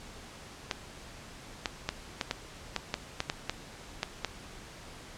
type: clicks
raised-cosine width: 0.2 ms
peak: -12 dBFS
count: 12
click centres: 0.712 / 1.658 / 1.89 / 2.212 / 2.311 / 2.763 / 2.941 / 3.204 / 3.299 / 3.496 / 4.031 / 4.247 s
effects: pink hiss -48 dBFS RMS until 5.17 s + low-pass 8000 Hz 12 dB/octave